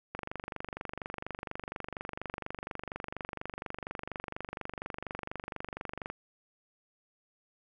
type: click train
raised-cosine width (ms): 0.5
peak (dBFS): -22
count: 145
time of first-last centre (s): 0.15-6.1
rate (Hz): 24.2
effects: none